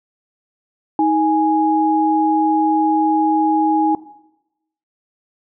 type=tone pair together; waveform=sine; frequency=315.6 / 830 Hz; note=D#4 / G#5; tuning=+25 / -1 cents; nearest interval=octave + perfect fourth; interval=1674 cents; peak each=-15 dBFS; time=0.99-3.95 s; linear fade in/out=2 ms; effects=noise-tail reverb RT60 0.9 s tail -17 dB re dry